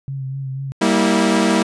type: tone with vibrato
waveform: sine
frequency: 134.7 Hz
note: C#3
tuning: 49 cents flat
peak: -23 dBFS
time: 0.08-0.72 s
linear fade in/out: 0 ms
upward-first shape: sine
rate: 4.1 Hz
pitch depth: 33 cents each way
type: chord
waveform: sawtooth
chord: E diminished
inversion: first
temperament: equal with one note detuned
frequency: 196 / 233.1 / 324.9 Hz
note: G3 / Bb3 / E4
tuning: 0 / 0 / -25 cents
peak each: -14 dBFS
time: 0.81-1.63 s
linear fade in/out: 10 ms
effects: resampled to 22050 Hz